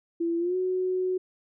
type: tone with pitch glide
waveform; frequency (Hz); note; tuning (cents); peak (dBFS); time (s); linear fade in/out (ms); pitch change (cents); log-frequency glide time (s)
sine; 336.8 to 369.4; E4 to F#4; +37 to -3; -24; 0.2-1.18; 10; +160; 0.38-0.56
effects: none